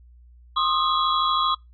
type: tone cluster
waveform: sine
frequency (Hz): 1062 / 1227 / 1280 / 3349 / 3922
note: C6 / D#6 / D#6 / G#7 / B7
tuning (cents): +25 / -25 / +49 / +14 / -13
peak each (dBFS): -23 / -23 / -32 / -27 / -31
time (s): 0.56-1.55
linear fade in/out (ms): 10
effects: noise-tail reverb RT60 0.2 s tail -25 dB re dry + added 60 Hz sine -47 dBFS peak until 1.73 s